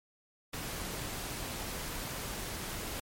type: noise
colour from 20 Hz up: pink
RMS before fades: -39 dBFS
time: 0.53-3 s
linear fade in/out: 5 ms
effects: MP3 64 kbps